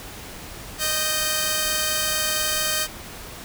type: tone pair together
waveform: 5% pulse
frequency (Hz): 618.3 / 1558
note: D#5 / G6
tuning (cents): -11 / -11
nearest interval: octave + major third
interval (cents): 1600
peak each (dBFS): -13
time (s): 0.78-2.88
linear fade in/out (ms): 50
effects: pink hiss -38 dBFS RMS until 3.44 s